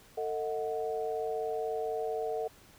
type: tone cluster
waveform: sine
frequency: 448.7 / 631 / 735 Hz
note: A4 / D#5 / F#5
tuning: +34 / +24 / -12 cents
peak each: -33 / -38 / -37 dBFS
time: 0.17-2.48 s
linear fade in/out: 10 ms
effects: pink hiss -58 dBFS RMS until 2.78 s